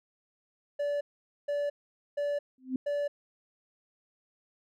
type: tone bursts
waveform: triangle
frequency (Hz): 578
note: D5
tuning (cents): -28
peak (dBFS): -26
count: 4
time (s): 0.79-3.08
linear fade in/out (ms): 10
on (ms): 220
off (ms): 470
type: tone with exponential growth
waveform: sine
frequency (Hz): 258.5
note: C4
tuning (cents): -21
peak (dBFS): -24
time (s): 2.58-2.76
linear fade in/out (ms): 2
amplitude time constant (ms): 37
effects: none